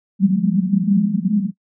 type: band-pass noise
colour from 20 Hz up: white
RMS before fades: -17 dBFS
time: 0.19-1.52 s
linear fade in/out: 50 ms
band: 180 to 210 Hz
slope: 96 dB/octave
effects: noise-tail reverb RT60 0.1 s tail -21 dB re dry

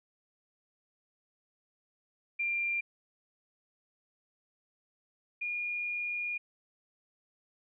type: tone pair in turn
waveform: sine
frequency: 2383 / 2429 Hz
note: D7 / D#7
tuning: +25 / -42 cents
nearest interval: unison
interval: 33 cents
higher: second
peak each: -29 / -32 dBFS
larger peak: first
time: 2.39-2.81 / 5.41-6.38 s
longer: second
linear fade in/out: 10 ms
effects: none

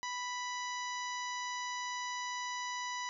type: harmonic tone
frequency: 987.8 Hz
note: B5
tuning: in tune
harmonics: 1 / 2 / 3 / 4 / 5 / 6 / 7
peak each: -39 / -42 / -49 / -48 / -51 / -47 / -54 dBFS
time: 0.03-3.09 s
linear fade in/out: 0 ms
effects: none

